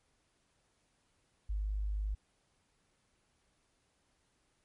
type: tone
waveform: sine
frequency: 51.3 Hz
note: G#1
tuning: 21 cents flat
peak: -32 dBFS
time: 1.49-2.15 s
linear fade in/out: 10 ms
effects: pink hiss -75 dBFS RMS until 4.64 s + MP3 48 kbps